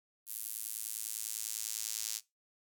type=tone with high-pass filter sweep; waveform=square; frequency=55 Hz; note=A1; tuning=in tune; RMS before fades=-40 dBFS; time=0.26-2.21 s; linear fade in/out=50 ms; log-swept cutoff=11000 to 6100 Hz; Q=1.3; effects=noise-tail reverb RT60 0.2 s tail -19 dB re dry